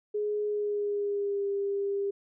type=tone with pitch glide; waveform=sine; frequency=418.1 to 399.4 Hz; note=G#4 to G4; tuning=+12 to +32 cents; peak=-27 dBFS; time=0.14-2.11 s; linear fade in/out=10 ms; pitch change=-80 cents; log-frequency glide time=0.46-1.47 s; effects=none